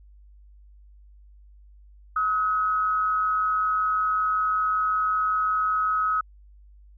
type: tone pair together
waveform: sine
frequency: 1276.3 / 1471 Hz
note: D#6 / F#6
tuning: +44 / -11 cents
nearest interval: major second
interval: 245 cents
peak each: -21 / -32 dBFS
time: 2.16-6.21 s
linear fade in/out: 5 ms
effects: added 50 Hz sine -48 dBFS peak until 6.97 s